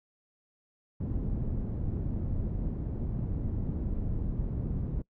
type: low-pass noise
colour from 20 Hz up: pink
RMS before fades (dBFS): -32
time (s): 1-5.02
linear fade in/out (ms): 5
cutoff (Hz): 220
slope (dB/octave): 12
effects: noise-tail reverb RT60 0.1 s tail -23 dB re dry